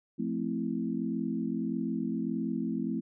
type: chord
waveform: sine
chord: F major seventh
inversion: none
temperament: equal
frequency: 174.61 / 220 / 261.6 / 329.6 Hz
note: F3 / A3 / C4 / E4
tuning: 0 / 0 / 0 / 0 cents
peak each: -37 / -33 / -34 / -37 dBFS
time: 0.18-3.01 s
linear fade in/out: 20 ms
effects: none